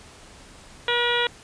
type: harmonic tone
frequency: 480 Hz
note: B4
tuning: 49 cents flat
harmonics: 1 / 2 / 3 / 4 / 5 / 6 / 7 / 8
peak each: -26 / -28 / -27 / -28 / -31 / -31 / -27 / -32 dBFS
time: 0.88-1.27 s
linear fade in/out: 2 ms
effects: pink hiss -47 dBFS RMS until 1.43 s + resampled to 22050 Hz